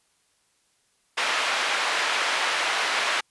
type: band-pass noise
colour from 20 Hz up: white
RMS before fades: -25 dBFS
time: 1.17-3.21 s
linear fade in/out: 10 ms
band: 690 to 2600 Hz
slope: 12 dB/octave
effects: white hiss -67 dBFS RMS until 3.3 s + resampled to 24000 Hz